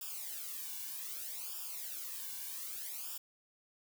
blue noise with flanger, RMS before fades -43 dBFS, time 0.01-3.18 s, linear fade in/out 5 ms, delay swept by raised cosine 0.48 to 1.58 ms, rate 0.64 Hz, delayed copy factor -0.95, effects none

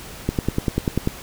click train, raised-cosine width 3 ms, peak -6 dBFS, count 9, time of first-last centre 0.29-1.074 s, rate 10.2 Hz, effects pink hiss -38 dBFS RMS until 1.22 s

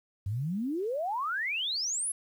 sine exponential sweep, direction up, 92.5 to 11175 Hz, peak -29 dBFS, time 0.26-2.12 s, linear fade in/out 5 ms, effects 10-bit

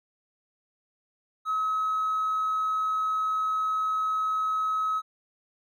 triangle tone, 1281 Hz, E6, 50 cents flat, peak -21 dBFS, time 1.45-5.02 s, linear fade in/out 50 ms, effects tanh soft clip ceiling -21 dBFS

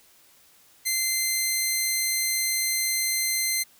10% pulse tone, 2074 Hz, C7, 16 cents flat, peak -14 dBFS, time 0.85-3.64 s, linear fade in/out 20 ms, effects white hiss -57 dBFS RMS until 3.79 s

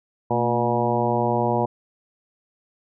harmonic tone with a mistuned harmonic, 120 Hz, B2, 49 cents flat, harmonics 1 / 2 / 3 / 4 / 5 / 6 / 7 / 8, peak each -27 / -27 / -27 / -27 / -27 / -27 / -27 / -27 dBFS, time 0.3-1.66 s, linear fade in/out 10 ms, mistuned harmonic 2, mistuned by -74 cents, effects none

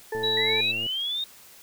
harmonic tone, 440 Hz, A4, in tune, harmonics 1 / 2 / 4, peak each -28 / -35 / -35 dBFS, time 0.12-0.61 s, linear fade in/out 5 ms
click train, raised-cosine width 2 ms, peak -28 dBFS, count 81, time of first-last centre 0.15-0.864 s, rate 112 Hz
sine tone, 3901 Hz, B7, 22 cents flat, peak -23 dBFS, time 0.23-0.72 s, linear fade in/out 10 ms
sine linear sweep, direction up, 1911 to 3729 Hz, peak -26 dBFS, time 0.37-1.24 s, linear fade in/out 2 ms
effects white hiss -50 dBFS RMS until 1.62 s

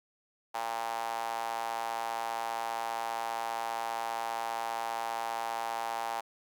sawtooth tone with high-pass filter, 115 Hz, A#2, 23 cents flat, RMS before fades -35 dBFS, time 0.54-6.21 s, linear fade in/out 10 ms, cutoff 820 Hz, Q 4.9, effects none

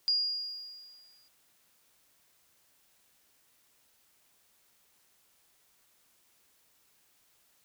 sine tone with exponential decay, 4842 Hz, D#8, 48 cents flat, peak -23 dBFS, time 0.08-1.28 s, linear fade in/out 0 ms, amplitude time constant 260 ms, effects white hiss -68 dBFS RMS until 7.64 s

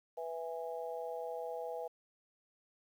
harmonic tone, 164.81 Hz, E3, in tune, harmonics 3 / 4 / 5, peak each -41 / -43 / -45 dBFS, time 0.17-1.88 s, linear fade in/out 10 ms, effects 11-bit

